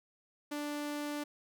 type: tone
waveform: sawtooth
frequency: 293.7 Hz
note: D4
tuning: in tune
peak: -32 dBFS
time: 0.51-1.24 s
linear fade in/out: 10 ms
effects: none